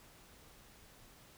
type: silence
effects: pink hiss -60 dBFS RMS until 1.37 s